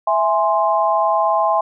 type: chord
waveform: sine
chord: E augmented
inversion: none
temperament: equal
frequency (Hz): 659.3 / 830.6 / 1046.5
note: E5 / G#5 / B#5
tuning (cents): 0 / 0 / 0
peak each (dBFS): -18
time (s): 0.07-1.61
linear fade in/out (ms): 5
effects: none